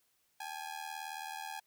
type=ring-modulated tone; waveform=sawtooth; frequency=826 Hz; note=G#5; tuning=10 cents flat; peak=-34 dBFS; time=0.4-1.6 s; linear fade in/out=5 ms; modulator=39.3 Hz; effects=white hiss -75 dBFS RMS until 1.66 s